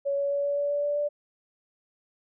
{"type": "tone with pitch steps", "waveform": "sine", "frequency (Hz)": [560, 563.6, 567.2, 570.8, 574.4, 578.1, 581.8, 585.5], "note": ["C#5", "C#5", "C#5", "D5", "D5", "D5", "D5", "D5"], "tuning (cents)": [18, 29, 40, -49, -39, -27, -16, -5], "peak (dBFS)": -24, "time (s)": [0.05, 1.09], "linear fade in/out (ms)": 20, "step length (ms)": 130, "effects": []}